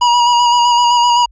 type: tone with vibrato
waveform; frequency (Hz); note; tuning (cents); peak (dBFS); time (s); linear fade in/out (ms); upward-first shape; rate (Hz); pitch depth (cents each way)
square; 961; B5; -48; -9; 0.01-1.26; 10; square; 7.8; 20
effects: added 50 Hz sine -43 dBFS peak until 1.31 s + resampled to 16000 Hz